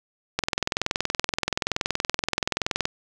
click train, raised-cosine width 0.2 ms, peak -5 dBFS, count 53, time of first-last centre 0.39-2.854 s, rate 21.1 Hz, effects none

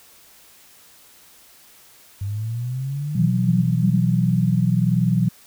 sine linear sweep, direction up, 97 to 200 Hz, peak -23 dBFS, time 2.21-3.98 s, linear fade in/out 5 ms
sine chord, B suspended fourth, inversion none, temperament equal, 123.47 / 164.81 / 185 Hz, B2 / E3 / F#3, 0 / 0 / 0 cents, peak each -20 dBFS, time 3.15-5.29 s, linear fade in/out 10 ms
effects white hiss -50 dBFS RMS until 5.46 s

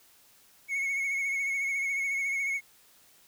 triangle tone with vibrato, 2200 Hz, C#7, 14 cents flat, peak -26 dBFS, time 0.68-2.61 s, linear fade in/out 50 ms, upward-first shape sine, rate 14 Hz, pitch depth 34 cents each way, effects white hiss -60 dBFS RMS until 3.27 s

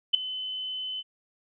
sine tone with ADSR envelope, 3034 Hz, F#7, 43 cents sharp, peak -13 dBFS, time 0.13-1.03 s, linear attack 16 ms, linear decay 4 ms, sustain -18 dB, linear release 36 ms, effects none

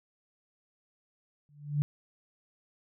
sine tone with exponential growth, 146.4 Hz, D3, 5 cents flat, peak -21 dBFS, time 1.49-1.82 s, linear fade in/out 0 ms, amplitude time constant 71 ms, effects none

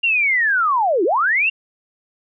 sine linear two-way sweep, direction down then up, 2818 to 316.9 to 2818 Hz, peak -14 dBFS, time 0.03-1.5 s, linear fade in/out 10 ms, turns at 1.04 s, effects none

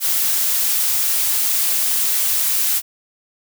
blue noise, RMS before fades -18 dBFS, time 0-2.82 s, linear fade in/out 50 ms, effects none

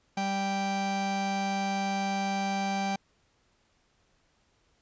45% pulse tone pair together, 196 / 784 Hz, G3 / G5, 0 / 0 cents, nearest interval 2 octaves, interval 2400 cents, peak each -31 / -31 dBFS, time 0.17-2.96 s, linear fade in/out 5 ms, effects pink hiss -69 dBFS RMS until 4.81 s + resampled to 16000 Hz

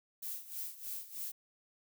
violet noise with tremolo, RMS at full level -40 dBFS, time 0.22-1.32 s, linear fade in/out 10 ms, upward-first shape sine, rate 3.2 Hz, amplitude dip 80%, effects none

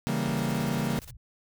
40% pulse chord, C# diminished seventh, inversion none, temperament equal, 138.59 / 164.81 / 196 / 233.1 Hz, C#3 / E3 / G3 / Bb3, 0 / 0 / 0 / 0 cents, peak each -31 / -32 / -32 / -30 dBFS, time 0.07-0.99 s, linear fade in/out 0 ms
white low-pass noise, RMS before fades -48 dBFS, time 0.25-1.17 s, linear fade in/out 5 ms, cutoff 140 Hz, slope 96 dB/octave
white noise with tremolo, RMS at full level -46 dBFS, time 0.37-1.11 s, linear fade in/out 0 ms, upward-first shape square, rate 17 Hz, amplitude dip 80%
effects none

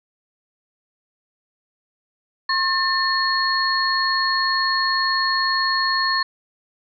sine tone cluster, 1072 / 1790 / 4310 Hz, C6 / A6 / C#8, +42 / +29 / -49 cents, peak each -22 dBFS, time 2.49-6.23 s, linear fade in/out 5 ms, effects none

